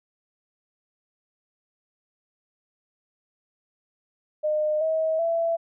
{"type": "tone with pitch steps", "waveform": "sine", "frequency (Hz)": [610, 638.1, 667.5], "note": ["D#5", "D#5", "E5"], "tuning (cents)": [-34, 44, 22], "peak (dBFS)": -21, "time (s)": [4.43, 5.57], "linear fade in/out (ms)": 20, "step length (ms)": 380, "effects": []}